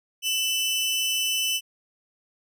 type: tone pair together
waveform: sawtooth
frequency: 2667 / 2997 Hz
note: E7 / F#7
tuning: +20 / +22 cents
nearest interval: major second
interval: 202 cents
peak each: -26 / -21 dBFS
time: 0.22-1.61 s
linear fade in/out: 50 ms
effects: none